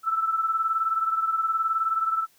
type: beating tone pair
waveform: sine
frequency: 1318.5 / 1337.5 Hz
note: E6 / E6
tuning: 0 / +25 cents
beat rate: 19 Hz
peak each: -23 / -29 dBFS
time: 0.03-2.27 s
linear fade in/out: 50 ms
effects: white hiss -61 dBFS RMS until 2.38 s